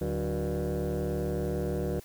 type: tone with frequency modulation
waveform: sine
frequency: 146.83 Hz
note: D3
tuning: in tune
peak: -25 dBFS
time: 0.01-2 s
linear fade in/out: 5 ms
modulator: 111 Hz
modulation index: 3.7
effects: tanh soft clip ceiling -27 dBFS + white hiss -54 dBFS RMS until 2.04 s